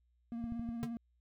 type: tone with vibrato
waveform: triangle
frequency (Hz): 233.1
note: A#3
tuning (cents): 0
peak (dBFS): -36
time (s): 0.32-0.97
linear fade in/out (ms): 0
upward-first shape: triangle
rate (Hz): 17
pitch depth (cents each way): 33
type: clicks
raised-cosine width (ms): 5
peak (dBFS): -32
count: 4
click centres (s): 0.441 / 0.522 / 0.595 / 0.69
type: tone with exponential decay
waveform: square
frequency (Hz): 146.83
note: D3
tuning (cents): 0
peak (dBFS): -32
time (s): 0.83-0.9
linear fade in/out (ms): 0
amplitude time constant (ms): 15
effects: added 60 Hz sine -70 dBFS peak until 1.2 s